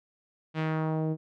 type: tone with low-pass filter sweep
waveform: sawtooth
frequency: 157.9 Hz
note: D#3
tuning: 26 cents sharp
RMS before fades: -29 dBFS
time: 0.54-1.17 s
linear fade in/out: 50 ms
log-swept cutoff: 3100 to 390 Hz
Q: 1.3
effects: none

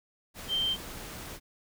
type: tone in noise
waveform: sine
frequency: 3136 Hz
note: G7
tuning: in tune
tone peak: -26 dBFS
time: 0.48-0.77 s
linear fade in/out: 50 ms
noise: pink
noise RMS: -42 dBFS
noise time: 0.34-1.4 s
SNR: +13 dB
effects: none

